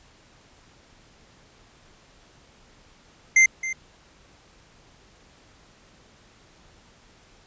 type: tone with echo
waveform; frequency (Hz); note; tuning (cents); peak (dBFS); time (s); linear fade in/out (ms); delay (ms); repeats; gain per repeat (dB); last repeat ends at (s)
square; 2086; C7; -6; -13; 3.36-3.46; 5; 270; 1; -14; 3.73
effects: pink hiss -55 dBFS RMS until 7.46 s + resampled to 16000 Hz